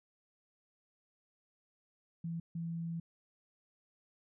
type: tone bursts at uneven times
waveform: sine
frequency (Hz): 166.9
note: E3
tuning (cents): +22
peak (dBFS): -36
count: 2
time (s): 2.24-2.4 / 2.55-3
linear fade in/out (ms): 5
effects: none